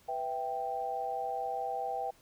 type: chord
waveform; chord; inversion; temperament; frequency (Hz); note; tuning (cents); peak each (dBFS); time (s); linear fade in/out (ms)
sine; E minor; second; equal; 493.9 / 659.3 / 784; B4 / E5 / G5; 0 / 0 / 0; -40 / -39 / -34; 0.08-2.11; 10
effects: pink hiss -63 dBFS RMS until 2.21 s